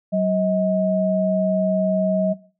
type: tone pair together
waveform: sine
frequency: 188.9 / 633.9 Hz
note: F#3 / D#5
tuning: +36 / +32 cents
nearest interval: octave + major sixth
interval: 2096 cents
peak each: -20 dBFS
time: 0.12-2.34 s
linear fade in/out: 20 ms
effects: noise-tail reverb RT60 0.4 s tail -18 dB re dry